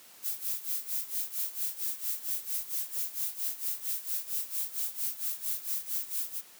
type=noise with tremolo; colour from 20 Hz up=violet; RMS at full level=-31 dBFS; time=0.22-6.42 s; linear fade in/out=50 ms; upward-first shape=sine; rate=4.4 Hz; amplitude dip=85%; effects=white hiss -54 dBFS RMS until 6.59 s + high-pass 150 Hz 12 dB/octave